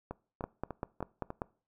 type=two click trains; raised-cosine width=1 ms; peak=-24 / -20 dBFS; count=5 / 6; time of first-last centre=0.11-1.304 / 0.44-1.418 s; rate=3.35 / 5.11 Hz; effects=noise-tail reverb RT60 0.4 s tail -22 dB re dry